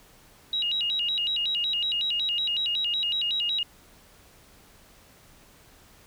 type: tone with vibrato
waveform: sine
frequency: 3313 Hz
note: G#7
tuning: 5 cents flat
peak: -24 dBFS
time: 0.53-3.63 s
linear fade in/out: 2 ms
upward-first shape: square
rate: 5.4 Hz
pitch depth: 260 cents each way
effects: pink hiss -55 dBFS RMS until 6.06 s